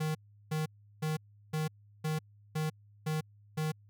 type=tone bursts; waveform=square; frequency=155.56 Hz; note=D#3; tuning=in tune; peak=-31 dBFS; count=8; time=0-3.72 s; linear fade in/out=10 ms; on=150 ms; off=360 ms; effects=added 103 Hz sine -57 dBFS peak until 3.89 s